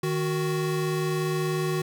square tone pair together, 155.57 / 370 Hz, D#3 / F#4, 0 / 0 cents, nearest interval octave + minor third, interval 1500 cents, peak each -28 dBFS, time 0.03-1.82 s, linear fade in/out 5 ms, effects none

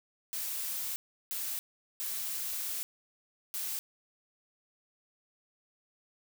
blue noise bursts at uneven times, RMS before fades -36 dBFS, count 4, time 0.33-0.96 / 1.31-1.59 / 2-2.83 / 3.54-3.79 s, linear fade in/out 0 ms, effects none

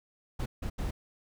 brown noise bursts at uneven times, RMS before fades -33 dBFS, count 3, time 0.39-0.46 / 0.62-0.7 / 0.78-0.91 s, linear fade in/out 10 ms, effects none

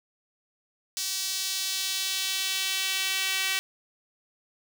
sawtooth tone with high-pass filter sweep, 381.9 Hz, G4, 45 cents flat, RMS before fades -29 dBFS, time 0.97-3.59 s, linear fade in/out 0 ms, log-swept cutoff 4900 to 2400 Hz, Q 1.5, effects none

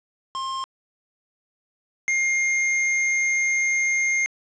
square tone pair in turn, 1061 / 2122 Hz, C6 / C7, +24 / +24 cents, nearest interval octave, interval 1200 cents, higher second, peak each -27 / -20 dBFS, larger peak second, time 0.35-0.64 / 2.08-4.26 s, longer second, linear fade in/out 0 ms, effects resampled to 16000 Hz + 8-bit

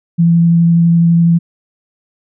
sine tone with vibrato, 168.6 Hz, E3, 39 cents sharp, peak -6 dBFS, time 0.18-1.39 s, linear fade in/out 20 ms, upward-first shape sine, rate 12 Hz, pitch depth 9 cents each way, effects none

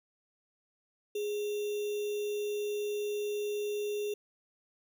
sine tone with sample-and-hold, 415.3 Hz, G#4, in tune, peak -31 dBFS, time 1.15-4.14 s, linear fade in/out 5 ms, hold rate 3150 Hz, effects none

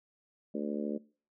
harmonic tone, 73.42 Hz, D2, in tune, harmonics 3 / 4 / 5 / 6 / 7 / 8, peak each -36 / -38 / -40 / -42 / -43 / -44 dBFS, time 0.54-0.98 s, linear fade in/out 10 ms, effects noise-tail reverb RT60 0.4 s tail -22 dB re dry

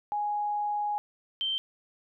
sine tone pair in turn, 830.6 / 3125 Hz, G#5 / G7, 0 / -6 cents, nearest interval octave + major seventh, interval 2294 cents, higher second, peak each -27 dBFS, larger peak neither, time 0.12-0.98 / 1.41-1.58 s, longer first, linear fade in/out 0 ms, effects none

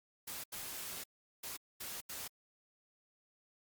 white noise bursts at uneven times, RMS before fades -44 dBFS, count 5, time 0.27-0.44 / 0.52-1.04 / 1.43-1.57 / 1.8-2.01 / 2.09-2.28 s, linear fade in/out 10 ms, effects Opus 48 kbps

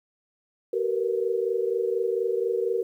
sine tone cluster, 381.5 / 460.1 / 484.3 Hz, G4 / A#4 / B4, -47 / -23 / -34 cents, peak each -27 / -26 / -30 dBFS, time 0.73-2.83 s, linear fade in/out 5 ms, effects 10-bit

